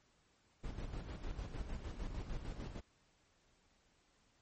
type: noise with tremolo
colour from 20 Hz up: brown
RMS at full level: -42 dBFS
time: 0.63-2.81 s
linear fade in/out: 20 ms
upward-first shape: square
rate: 6.6 Hz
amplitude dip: 50%
effects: pink hiss -73 dBFS RMS until 4.41 s + MP3 32 kbps